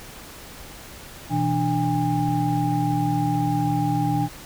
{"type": "tone cluster", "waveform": "sine", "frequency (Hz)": [123.8, 164, 295.6, 810], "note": ["B2", "E3", "D4", "G#5"], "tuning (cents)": [5, -9, 11, -43], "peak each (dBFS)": -25, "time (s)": [1.29, 4.29], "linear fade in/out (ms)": 50, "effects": ["pink hiss -41 dBFS RMS until 4.45 s"]}